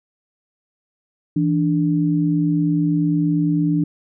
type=tone pair together; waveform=sine; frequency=164.81 / 293.7 Hz; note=E3 / D4; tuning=0 / 0 cents; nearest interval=minor seventh; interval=1000 cents; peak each=-18 dBFS; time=1.36-3.84 s; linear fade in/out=5 ms; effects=none